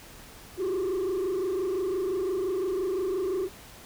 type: tone with frequency modulation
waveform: sine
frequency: 375.1 Hz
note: F#4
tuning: 24 cents sharp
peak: -23 dBFS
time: 0.57-3.49 s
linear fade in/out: 50 ms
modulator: 25.8 Hz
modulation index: 1
effects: tanh soft clip ceiling -25 dBFS + pink hiss -48 dBFS RMS until 3.85 s